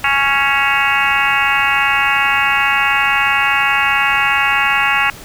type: harmonic tone with a mistuned harmonic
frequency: 277.2 Hz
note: C#4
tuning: in tune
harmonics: 3 / 4 / 5 / 6 / 7 / 8 / 9 / 10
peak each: -20 / -20 / -20 / -20 / -20 / -20 / -20 / -20 dBFS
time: 0.04-5.1 s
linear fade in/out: 2 ms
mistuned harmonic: 9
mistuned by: +36 cents
effects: pink hiss -35 dBFS RMS until 5.24 s